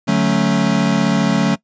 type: chord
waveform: square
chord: D major seventh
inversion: none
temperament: equal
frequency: 146.83 / 185 / 220 / 277.2 Hz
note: D3 / F#3 / A3 / C#4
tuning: 0 / 0 / 0 / 0 cents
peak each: -22 / -18 / -18 / -21 dBFS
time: 0.07-1.56 s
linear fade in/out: 20 ms
effects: noise-tail reverb RT60 0.1 s tail -22 dB re dry + resampled to 16000 Hz